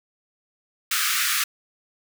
pink high-pass noise, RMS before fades -23 dBFS, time 0.91-1.44 s, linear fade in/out 5 ms, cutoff 1200 Hz, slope 96 dB/octave, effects none

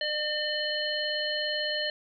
harmonic tone, 603 Hz, D5, 46 cents sharp, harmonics 1 / 3 / 5 / 7, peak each -33 / -33 / -33 / -33 dBFS, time 0.01-1.9 s, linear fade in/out 2 ms, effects none

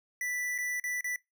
square tone with dropouts, 1975.5 Hz, B6, in tune, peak -32 dBFS, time 0.21-1.16 s, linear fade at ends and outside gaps 2 ms, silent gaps 0.58-0.585 / 0.799-0.839 / 1.009-1.043 s, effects noise-tail reverb RT60 0.2 s tail -23 dB re dry

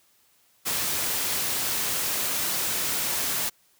white noise, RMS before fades -27 dBFS, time 0.65-3.5 s, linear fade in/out 20 ms, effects white hiss -63 dBFS RMS until 3.79 s + high-pass 60 Hz 12 dB/octave

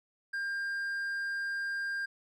sine tone with hard clipping, 1600 Hz, G6, 35 cents sharp, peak -33 dBFS, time 0.33-2.06 s, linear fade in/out 10 ms, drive 3 dB, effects none

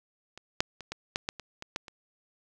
clicks, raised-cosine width 0.2 ms, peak -27 / -6 / -25 / -18 / -11 / -13 / -24 / -22 / -14 / -27 dBFS, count 10, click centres 0.376 / 0.605 / 0.807 / 0.92 / 1.159 / 1.289 / 1.397 / 1.624 / 1.761 / 1.882 s, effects none

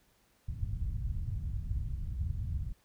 white low-pass noise, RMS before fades -35 dBFS, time 0.48-2.73 s, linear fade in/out 10 ms, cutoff 110 Hz, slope 24 dB/octave, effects pink hiss -69 dBFS RMS until 2.84 s

